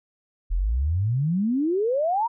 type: exponential sweep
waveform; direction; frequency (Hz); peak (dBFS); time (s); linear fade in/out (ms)
sine; up; 38.89 to 968; -20; 0.5-2.28; 20
effects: none